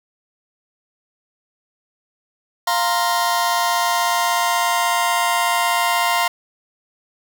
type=chord; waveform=sawtooth; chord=F suspended fourth; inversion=none; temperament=just; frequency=698.5 / 931.3 / 1047.7 Hz; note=F5 / Bb5 / C6; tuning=0 / -2 / +2 cents; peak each=-17 dBFS; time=2.67-6.28 s; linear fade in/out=5 ms; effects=none